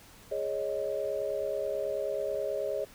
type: chord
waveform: sine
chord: Ab suspended fourth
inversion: none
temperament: just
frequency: 415.3 / 553.7 / 623 Hz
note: Ab4 / Db5 / Eb5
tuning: 0 / -2 / +2 cents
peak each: -35 / -33 / -34 dBFS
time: 0.31-2.85 s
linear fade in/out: 10 ms
effects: pink hiss -54 dBFS RMS until 2.94 s